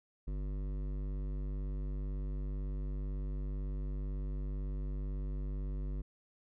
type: tone with hard clipping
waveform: sine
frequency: 49 Hz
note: G1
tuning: in tune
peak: -37 dBFS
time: 0.27-6.02 s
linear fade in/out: 10 ms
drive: 14 dB
effects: none